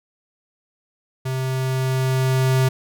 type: tone with level ramp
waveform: square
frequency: 130.81 Hz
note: C3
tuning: in tune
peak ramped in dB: -23 to -15 dBFS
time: 1.25-2.69 s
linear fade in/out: 10 ms
effects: none